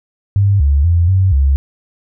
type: tone with pitch steps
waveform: sine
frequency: 99.9 / 70.8 / 85.5 / 94.6 / 68.8 Hz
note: G2 / C#2 / F2 / F#2 / C#2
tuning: +33 / +37 / -36 / +39 / -12 cents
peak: -8 dBFS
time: 0.36-1.56 s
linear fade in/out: 0 ms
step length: 240 ms
effects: none